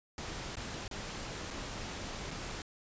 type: noise with dropouts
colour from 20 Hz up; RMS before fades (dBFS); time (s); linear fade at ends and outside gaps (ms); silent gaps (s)
pink; -41; 0.18-2.62; 1; 0.555-0.569 / 0.879-0.912 / 1.505-1.509 / 2.308-2.311
effects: resampled to 16000 Hz